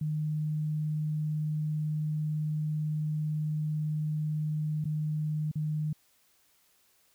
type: tone with dropouts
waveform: sine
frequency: 153 Hz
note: D#3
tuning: 29 cents flat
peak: -28 dBFS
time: 0.01-5.93 s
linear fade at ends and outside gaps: 5 ms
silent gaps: 4.843-4.853 / 5.515-5.555 s
effects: white hiss -67 dBFS RMS until 7.14 s